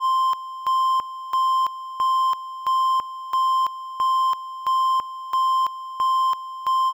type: tone with tremolo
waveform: triangle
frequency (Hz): 1046.5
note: C6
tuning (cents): 0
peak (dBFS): -15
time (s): 0-6.93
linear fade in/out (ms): 50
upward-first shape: square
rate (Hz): 1.5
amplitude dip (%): 80
effects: none